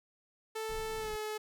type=tone with pitch glide; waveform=sawtooth; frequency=440.2 to 428.4 Hz; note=A4 to A4; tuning=+1 to -46 cents; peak=-32 dBFS; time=0.55-1.38 s; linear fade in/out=10 ms; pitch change=-47 cents; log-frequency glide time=0.99-1.11 s
type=noise; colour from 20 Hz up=brown; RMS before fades=-46 dBFS; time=0.69-1.16 s; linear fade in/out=2 ms
effects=none